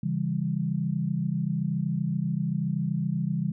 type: chord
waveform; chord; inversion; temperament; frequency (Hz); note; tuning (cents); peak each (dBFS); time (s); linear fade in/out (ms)
sine; C# diminished; none; just; 138.59 / 166.31 / 199.57; C#3 / E3 / G3; 0 / +16 / +31; -30 / -28 / -30; 0.03-3.52; 5
effects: none